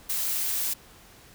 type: noise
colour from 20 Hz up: blue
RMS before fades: -28 dBFS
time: 0.09-0.74 s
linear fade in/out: 10 ms
effects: pink hiss -52 dBFS RMS until 1.34 s